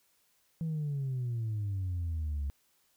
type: exponential sweep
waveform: sine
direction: down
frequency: 165.5 to 68.7 Hz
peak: -29 dBFS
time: 0.61-2.5 s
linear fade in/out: 0 ms
effects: tanh soft clip ceiling -29 dBFS + white hiss -71 dBFS RMS until 2.96 s